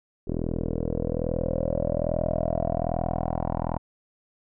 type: tone with low-pass filter sweep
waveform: 10% pulse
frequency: 41.2 Hz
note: E1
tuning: in tune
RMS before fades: -27 dBFS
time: 0.27-3.78 s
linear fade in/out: 10 ms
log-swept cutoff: 400 to 860 Hz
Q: 7.8
effects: none